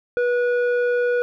square tone with low-pass filter, 487 Hz, B4, 24 cents flat, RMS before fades -20 dBFS, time 0.17-1.22 s, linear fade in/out 0 ms, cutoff 1300 Hz, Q 1.5, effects none

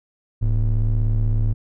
triangle ring-modulated tone, 68.8 Hz, C#2, 12 cents flat, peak -11 dBFS, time 0.41-1.54 s, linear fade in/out 20 ms, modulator 38.3 Hz, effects none

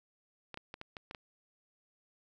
clicks, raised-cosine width 0.3 ms, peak -27 dBFS, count 7, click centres 0.543 / 0.574 / 0.741 / 0.814 / 0.968 / 1.111 / 1.148 s, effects none

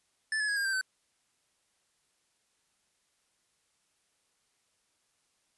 square tone with pitch steps, 1750 / 1703.1 / 1657.5 / 1613.1 / 1569.9 / 1527.9 Hz, A6 / G#6 / G#6 / G6 / G6 / G6, -10 / +43 / -4 / +49 / +2 / -45 cents, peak -29 dBFS, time 0.32-0.812 s, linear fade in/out 2 ms, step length 82 ms, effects white hiss -74 dBFS RMS until 5.57 s + resampled to 24000 Hz

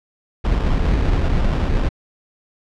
brown noise with sample-and-hold, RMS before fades -17 dBFS, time 0.44-1.89 s, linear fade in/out 10 ms, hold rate 2100 Hz, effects low-pass 4000 Hz 12 dB/octave

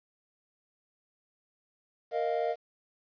triangle chord, Bb suspended fourth, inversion none, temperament just, 466.2 / 621.6 / 699.2 Hz, Bb4 / Eb5 / F5, 0 / -2 / +2 cents, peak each -30 dBFS, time 2.11-2.56 s, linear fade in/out 50 ms, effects resampled to 11025 Hz + 10-bit

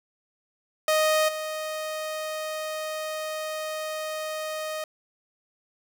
sawtooth tone with level steps, 622.3 Hz, D#5, in tune, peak -16 / -26 dBFS, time 0.88-4.84 s, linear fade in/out 2 ms, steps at 1.28 s, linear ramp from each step 10 ms, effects none

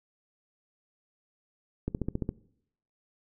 click train, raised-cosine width 3 ms, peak -17 dBFS, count 7, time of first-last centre 1.88-2.291 s, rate 14.6 Hz, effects noise-tail reverb RT60 0.7 s tail -21 dB re dry

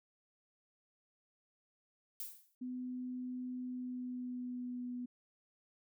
violet noise with exponential decay, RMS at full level -40 dBFS, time 2.2-2.55 s, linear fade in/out 1 ms, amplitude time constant 75 ms
sine tone with pitch glide, 251.5 to 246.5 Hz, B3 to B3, +32 to -3 cents, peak -39 dBFS, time 2.61-5.06 s, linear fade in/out 10 ms, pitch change -35 cents, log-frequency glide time 3.62-4.92 s
effects none

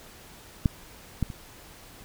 clicks, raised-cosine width 5 ms, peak -8 / -12 / -24 dBFS, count 3, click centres 0.658 / 1.227 / 1.302 s, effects pink hiss -49 dBFS RMS until 2.04 s

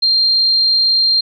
sine tone, 4186 Hz, C8, in tune, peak -10 dBFS, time 0.02-1.21 s, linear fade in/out 10 ms, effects none

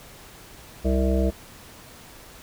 harmonic tone, 65.4 Hz, C2, in tune, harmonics 1 / 3 / 5 / 7 / 9 / 10, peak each -21 / -26 / -28 / -29 / -31 / -31 dBFS, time 0.84-1.31 s, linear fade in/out 20 ms, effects pink hiss -46 dBFS RMS until 2.42 s

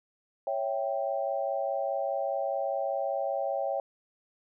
sine chord, C# diminished, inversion none, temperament equal, 554.4 / 659.3 / 784 Hz, C#5 / E5 / G5, 0 / 0 / 0 cents, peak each -31 / -33 / -33 dBFS, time 0.47-3.8 s, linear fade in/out 2 ms, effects none

